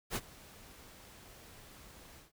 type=noise with ADSR envelope; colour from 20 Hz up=pink; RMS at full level=-34 dBFS; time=0.1-2.32 s; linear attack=57 ms; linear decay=43 ms; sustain=-21 dB; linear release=140 ms; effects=none